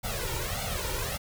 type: noise with flanger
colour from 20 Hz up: pink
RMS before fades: -32 dBFS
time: 0.03-1.18 s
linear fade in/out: 20 ms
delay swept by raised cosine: 1.4 to 2.17 ms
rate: 1.7 Hz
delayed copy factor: +1
effects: none